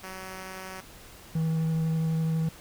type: tone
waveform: 5% pulse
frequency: 188 Hz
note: F#3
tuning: 28 cents sharp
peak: -27 dBFS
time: 0.03-0.81 s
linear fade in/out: 10 ms
type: tone with vibrato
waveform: triangle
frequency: 161 Hz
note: E3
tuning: 41 cents flat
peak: -22 dBFS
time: 1.35-2.49 s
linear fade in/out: 5 ms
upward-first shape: sine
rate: 12 Hz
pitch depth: 9 cents each way
effects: pink hiss -49 dBFS RMS until 2.6 s